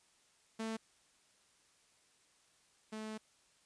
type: tone pair in turn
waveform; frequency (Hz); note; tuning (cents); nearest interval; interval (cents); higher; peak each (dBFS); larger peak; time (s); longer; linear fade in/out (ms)
sawtooth; 222.7 / 217.2; A3 / A3; +21 / -22; unison; 43; first; -34 / -38; first; 0.59-0.77 / 2.92-3.18; second; 10
effects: white hiss -70 dBFS RMS until 3.65 s + resampled to 22050 Hz